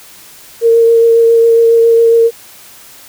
sine tone with vibrato, 460.4 Hz, A#4, 22 cents flat, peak -4 dBFS, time 0.61-2.31 s, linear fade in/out 50 ms, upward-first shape triangle, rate 7.3 Hz, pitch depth 15 cents each way, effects white hiss -37 dBFS RMS until 3.08 s

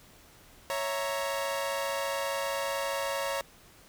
sawtooth chord, A# diminished, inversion first, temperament equal, 554.4 / 659.3 / 932.3 Hz, C#5 / E5 / A#5, 0 / 0 / 0 cents, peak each -28 / -34 / -32 dBFS, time 0.7-3.41 s, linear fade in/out 0 ms, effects pink hiss -56 dBFS RMS until 3.88 s

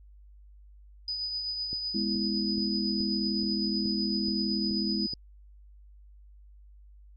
sine tone with tremolo, 4978 Hz, D#8, in tune, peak -29 dBFS, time 1.08-5.14 s, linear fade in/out 2 ms, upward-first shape triangle, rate 7.9 Hz, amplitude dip 40%
click train, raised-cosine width 3 ms, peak -29 dBFS, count 9, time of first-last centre 1.73-5.134 s, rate 2.35 Hz
sine chord, E major, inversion first, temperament equal, 207.7 / 246.9 / 329.6 Hz, G#3 / B3 / E4, 0 / 0 / 0 cents, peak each -30 / -35 / -34 dBFS, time 1.94-5.07 s, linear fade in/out 10 ms
effects added 50 Hz sine -50 dBFS peak until 7.16 s + Opus 48 kbps

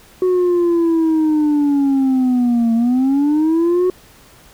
sine linear two-way sweep, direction down then up, 370 to 226.9 to 370 Hz, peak -9 dBFS, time 0.22-3.9 s, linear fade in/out 2 ms, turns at 2.74 s, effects tanh soft clip ceiling -11 dBFS + pink hiss -46 dBFS RMS until 4.53 s

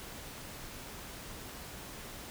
silence, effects pink hiss -46 dBFS RMS until 2.3 s

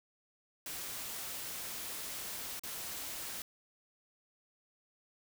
white noise with dropouts, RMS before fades -42 dBFS, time 0.66-3.42 s, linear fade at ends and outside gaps 2 ms, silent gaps 2.595-2.635 s, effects none

